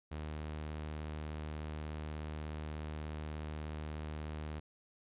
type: tone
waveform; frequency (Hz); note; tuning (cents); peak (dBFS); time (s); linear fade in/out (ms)
sawtooth; 76.6; D#2; -27; -36; 0.11-4.6; 10
effects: resampled to 8000 Hz